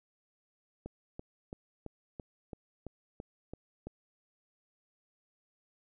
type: click train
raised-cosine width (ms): 2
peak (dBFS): -28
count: 10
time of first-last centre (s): 0.86-3.87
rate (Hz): 2.99
effects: none